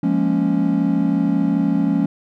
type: chord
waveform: triangle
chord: Bb minor seventh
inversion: second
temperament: equal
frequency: 174.61 / 207.7 / 233.1 / 277.2 Hz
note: F3 / Ab3 / Bb3 / Db4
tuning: 0 / 0 / 0 / 0 cents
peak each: -19 / -19 / -22 / -17 dBFS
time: 0.03-2.06 s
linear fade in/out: 5 ms
effects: none